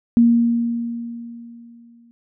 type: tone with exponential decay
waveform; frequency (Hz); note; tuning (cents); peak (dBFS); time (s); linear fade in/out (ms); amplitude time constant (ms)
sine; 234.5; A#3; +11; -8; 0.17-2.11; 0; 420
effects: none